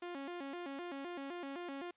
sawtooth tone with vibrato, 311.1 Hz, D#4, in tune, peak -38 dBFS, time 0.02-1.91 s, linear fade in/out 5 ms, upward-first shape square, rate 3.9 Hz, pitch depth 210 cents each way, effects white hiss -75 dBFS RMS until 1.96 s + resampled to 8000 Hz

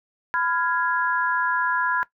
sine chord, F diminished, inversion second, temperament equal with one note detuned, 1002.1 / 1396.9 / 1661.2 Hz, Cb6 / F6 / Ab6, +25 / 0 / 0 cents, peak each -25 / -26 / -24 dBFS, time 0.34-2.03 s, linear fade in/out 0 ms, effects noise-tail reverb RT60 0.1 s tail -17 dB re dry

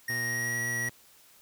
square tone with pitch glide, 1864.7 to 1917.1 Hz, A#6 to A#6, 0 to +48 cents, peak -30 dBFS, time 0.08-0.89 s, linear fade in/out 5 ms, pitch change +48 cents, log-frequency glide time 0.19-0.59 s
sawtooth tone with vibrato, 120 Hz, B2, 49 cents flat, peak -33 dBFS, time 0.09-0.9 s, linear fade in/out 10 ms, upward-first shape square, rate 17 Hz, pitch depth 9 cents each way
effects white hiss -58 dBFS RMS until 1.41 s

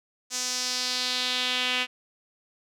sawtooth tone with band-pass filter sweep, 251.4 Hz, B3, 31 cents sharp, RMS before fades -28 dBFS, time 0.3-1.87 s, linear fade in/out 50 ms, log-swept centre 6400 to 2800 Hz, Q 2.7, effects none

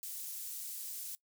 pink high-pass noise, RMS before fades -43 dBFS, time 0.03-1.15 s, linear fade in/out 0 ms, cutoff 9100 Hz, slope 12 dB/octave, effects noise-tail reverb RT60 0.1 s tail -20 dB re dry

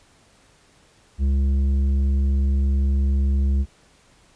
triangle tone with tanh clipping, 68.4 Hz, C#2, 23 cents flat, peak -18 dBFS, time 1.18-3.66 s, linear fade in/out 50 ms, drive 12 dB, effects pink hiss -56 dBFS RMS until 4.35 s + resampled to 22050 Hz

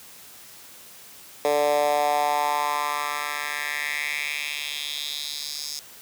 10% pulse tone with high-pass filter sweep, 146.83 Hz, D3, in tune, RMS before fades -26 dBFS, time 1.45-5.79 s, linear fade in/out 0 ms, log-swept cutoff 500 to 5400 Hz, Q 3.4, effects white hiss -46 dBFS RMS until 6.01 s + high-pass 60 Hz 12 dB/octave

